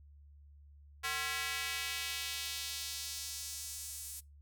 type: tone with high-pass filter sweep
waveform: square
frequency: 151.4 Hz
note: D#3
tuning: 47 cents flat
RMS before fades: -40 dBFS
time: 1.03-4.21 s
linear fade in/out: 20 ms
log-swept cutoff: 1500 to 8900 Hz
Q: 1.2
effects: noise-tail reverb RT60 0.2 s tail -22 dB re dry + added 72 Hz sine -55 dBFS peak until 4.41 s